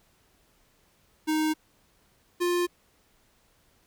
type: tone pair in turn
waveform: square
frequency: 311.1 / 351.9 Hz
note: D#4 / F4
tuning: 0 / +13 cents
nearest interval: major second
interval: 213 cents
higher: second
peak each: -24 dBFS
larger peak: neither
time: 1.27-1.54 / 2.4-2.67 s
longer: neither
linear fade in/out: 20 ms
effects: pink hiss -65 dBFS RMS until 3.86 s